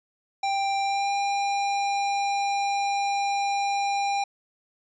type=tone with pitch glide; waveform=square; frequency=789 to 800.5 Hz; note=G5 to G5; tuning=+11 to +36 cents; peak=-24 dBFS; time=0.43-4.24 s; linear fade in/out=5 ms; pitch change=+25 cents; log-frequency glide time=0.82-1.12 s; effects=resampled to 16000 Hz